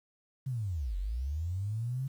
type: linear two-way sweep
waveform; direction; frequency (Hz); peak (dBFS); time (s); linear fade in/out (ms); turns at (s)
sine; down then up; 137 to 43.65 to 137; -31; 0.46-2.08; 10; 0.97
effects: 10-bit